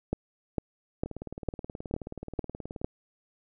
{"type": "two click trains", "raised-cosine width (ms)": 2, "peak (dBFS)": [-24, -14], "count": [34, 7], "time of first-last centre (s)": [[1.06, 2.815], [0.13, 2.845]], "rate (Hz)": [18.8, 2.21], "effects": []}